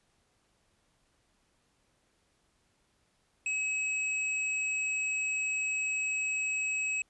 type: tone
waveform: square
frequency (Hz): 2562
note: E7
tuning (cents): -50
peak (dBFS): -30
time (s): 3.46-7.02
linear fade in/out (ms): 2
effects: pink hiss -72 dBFS RMS until 7.09 s + resampled to 24000 Hz